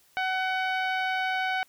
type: tone with low-pass filter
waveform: 10% pulse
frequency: 751 Hz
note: F#5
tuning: 26 cents sharp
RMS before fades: -28 dBFS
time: 0.17-1.63 s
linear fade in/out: 0 ms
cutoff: 2000 Hz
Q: 0.72
effects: white hiss -62 dBFS RMS until 1.68 s